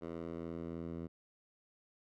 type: tone with band-pass filter sweep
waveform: 10% pulse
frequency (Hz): 83.3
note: E2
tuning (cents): +19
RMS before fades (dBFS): -43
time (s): 0.01-1.08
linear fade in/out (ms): 20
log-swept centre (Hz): 460 to 200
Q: 0.72
effects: none